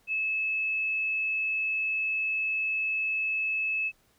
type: tone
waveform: sine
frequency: 2600 Hz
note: E7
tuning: 24 cents flat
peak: -26 dBFS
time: 0.07-3.92 s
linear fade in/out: 50 ms
effects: pink hiss -66 dBFS RMS until 4.18 s